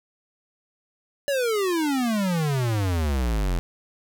square exponential sweep, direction down, 580 to 41.2 Hz, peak -22 dBFS, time 1.28-3.59 s, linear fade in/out 0 ms, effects none

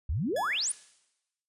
sine exponential sweep, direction up, 59.9 to 10480 Hz, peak -27 dBFS, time 0.09-0.72 s, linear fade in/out 5 ms
sawtooth tone with exponential decay, 1701 Hz, G#6, 41 cents sharp, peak -32 dBFS, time 0.36-0.92 s, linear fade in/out 5 ms, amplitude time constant 120 ms
effects noise-tail reverb RT60 0.9 s tail -20 dB re dry + resampled to 32000 Hz

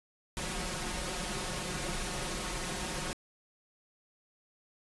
pink noise with comb filter, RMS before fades -36 dBFS, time 0.37-3.13 s, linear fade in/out 0 ms, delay 5.5 ms, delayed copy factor +0.8, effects resampled to 24000 Hz

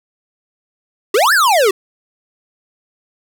square exponential two-way sweep, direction up then down, 365.7 to 1800 to 365.7 Hz, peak -10 dBFS, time 1.14-1.71 s, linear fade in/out 5 ms, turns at 1.33 s, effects none

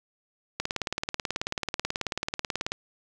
click train, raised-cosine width 0.2 ms, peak -11 dBFS, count 40, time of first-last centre 0.6-2.72 s, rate 18.4 Hz, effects none

